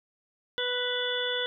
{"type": "harmonic tone", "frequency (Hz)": 493.9, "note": "B4", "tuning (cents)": 0, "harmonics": [1, 2, 3, 4, 6, 7], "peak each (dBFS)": [-32, -42, -34, -39, -37, -31], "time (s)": [0.58, 1.46], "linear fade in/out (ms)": 0, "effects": []}